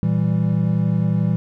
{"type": "chord", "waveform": "triangle", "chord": "E diminished", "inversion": "second", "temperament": "equal", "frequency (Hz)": [116.54, 164.81, 196], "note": ["Bb2", "E3", "G3"], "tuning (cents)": [0, 0, 0], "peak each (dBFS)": [-19, -17, -20], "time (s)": [0.03, 1.36], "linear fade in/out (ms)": 0, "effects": []}